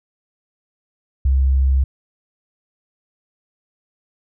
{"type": "tone", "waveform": "sine", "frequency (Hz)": 66.7, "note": "C2", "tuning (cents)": 34, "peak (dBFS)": -12, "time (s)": [1.25, 1.84], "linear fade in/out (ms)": 5, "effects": []}